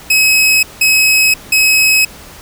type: tone bursts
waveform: sawtooth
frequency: 2557 Hz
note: D#7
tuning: 47 cents sharp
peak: -4 dBFS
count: 3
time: 0.1-2.05 s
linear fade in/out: 5 ms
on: 530 ms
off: 180 ms
effects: pink hiss -35 dBFS RMS until 2.41 s